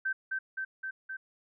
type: tone with echo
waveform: sine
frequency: 1550 Hz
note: G6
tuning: 20 cents flat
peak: -28 dBFS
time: 0.05-0.13 s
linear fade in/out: 10 ms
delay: 260 ms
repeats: 4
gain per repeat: -2 dB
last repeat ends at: 1.17 s
effects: none

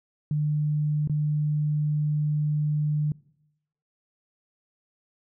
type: tone with dropouts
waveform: sine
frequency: 150 Hz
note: D3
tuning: 37 cents sharp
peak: -22 dBFS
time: 0.31-3.12 s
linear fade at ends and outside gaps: 2 ms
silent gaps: 1.075-1.096 s
effects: noise-tail reverb RT60 0.8 s tail -22 dB re dry

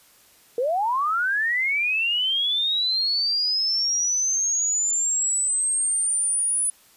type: linear sweep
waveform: sine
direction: up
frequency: 457.1 to 9956 Hz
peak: -20 dBFS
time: 0.58-6.7 s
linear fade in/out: 2 ms
effects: white hiss -55 dBFS RMS until 6.96 s + resampled to 32000 Hz

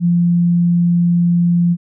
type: tone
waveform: sine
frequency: 173.1 Hz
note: F3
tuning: 15 cents flat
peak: -10 dBFS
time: 0-1.77 s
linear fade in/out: 50 ms
effects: none

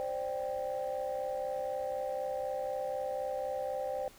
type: chord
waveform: sine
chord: C suspended second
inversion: none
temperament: equal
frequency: 523.3 / 587.3 / 784 Hz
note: C5 / D5 / G5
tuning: 0 / 0 / 0 cents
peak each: -35 / -37 / -38 dBFS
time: 0-4.08 s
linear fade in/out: 0 ms
effects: tanh soft clip ceiling -26 dBFS + pink hiss -57 dBFS RMS until 4.18 s

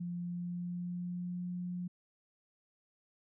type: tone with pitch glide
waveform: sine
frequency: 174.61 to 178.28 Hz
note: F3 to F3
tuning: 0 to +36 cents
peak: -36 dBFS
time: 0-1.88 s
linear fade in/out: 10 ms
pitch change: +36 cents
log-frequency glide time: 0.14-1.48 s
effects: none

